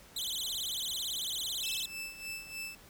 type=tone with vibrato; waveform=sawtooth; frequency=3520 Hz; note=A7; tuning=in tune; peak=-31 dBFS; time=0.16-1.86 s; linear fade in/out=5 ms; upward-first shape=sine; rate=18 Hz; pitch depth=270 cents each way
type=tone with tremolo; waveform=sawtooth; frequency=2637 Hz; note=E7; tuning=in tune; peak=-34 dBFS; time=1.63-2.75 s; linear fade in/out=2 ms; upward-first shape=sine; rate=3.3 Hz; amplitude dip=70%
effects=pink hiss -56 dBFS RMS until 2.89 s